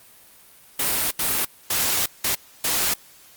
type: noise bursts at uneven times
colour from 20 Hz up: white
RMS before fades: -22 dBFS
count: 5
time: 0.79-1.11 / 1.19-1.45 / 1.7-2.06 / 2.24-2.35 / 2.64-2.94 s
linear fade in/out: 5 ms
effects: white hiss -50 dBFS RMS until 3.36 s + Opus 32 kbps